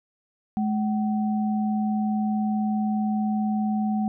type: tone pair together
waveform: sine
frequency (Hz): 212.4 / 757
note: G#3 / F#5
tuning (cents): +39 / +39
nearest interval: octave + minor seventh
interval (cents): 2200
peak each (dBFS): -22 / -31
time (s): 0.57-4.08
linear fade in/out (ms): 0
effects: none